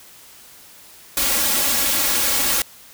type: noise with comb filter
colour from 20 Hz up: white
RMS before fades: -19 dBFS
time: 1.17-2.62 s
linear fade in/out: 2 ms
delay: 3.6 ms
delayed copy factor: +0.8
effects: white hiss -45 dBFS RMS until 2.93 s